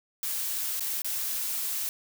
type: noise with dropouts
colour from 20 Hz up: blue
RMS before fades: -31 dBFS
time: 0.23-1.89 s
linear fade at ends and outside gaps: 1 ms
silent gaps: 0.796-0.806 / 1.019-1.045 s
effects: none